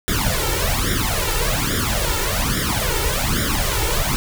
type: noise with flanger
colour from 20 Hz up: pink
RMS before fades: -20 dBFS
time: 0.08-4.16 s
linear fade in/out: 0 ms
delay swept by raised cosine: 0.56 to 2.26 ms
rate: 1.2 Hz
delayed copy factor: +1
effects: none